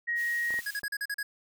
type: tone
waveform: sine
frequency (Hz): 1887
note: A#6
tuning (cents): +21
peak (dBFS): -27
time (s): 0.07-0.61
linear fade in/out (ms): 20
type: high-pass noise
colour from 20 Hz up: white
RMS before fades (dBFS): -46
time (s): 0.15-0.82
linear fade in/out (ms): 50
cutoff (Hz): 1900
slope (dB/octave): 12
type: clicks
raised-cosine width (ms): 1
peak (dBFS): -31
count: 4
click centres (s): 0.506 / 0.541 / 0.59 / 0.833
type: tone bursts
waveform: square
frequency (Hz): 1661.2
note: G#6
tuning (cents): 0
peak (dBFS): -31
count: 7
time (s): 0.66-1.23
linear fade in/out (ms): 5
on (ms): 48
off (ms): 39
effects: none